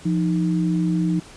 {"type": "tone pair together", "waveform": "sine", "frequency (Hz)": [173.29, 311.1], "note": ["F3", "D#4"], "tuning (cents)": [-13, 0], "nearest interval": "minor seventh", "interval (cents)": 1013, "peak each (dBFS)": [-19, -23], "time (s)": [0.05, 1.2], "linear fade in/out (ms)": 10, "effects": ["pink hiss -44 dBFS RMS until 1.36 s", "resampled to 22050 Hz"]}